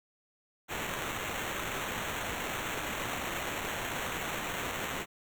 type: noise with sample-and-hold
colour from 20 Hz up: white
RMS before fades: -36 dBFS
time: 0.68-5.06 s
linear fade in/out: 50 ms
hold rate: 4900 Hz
effects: none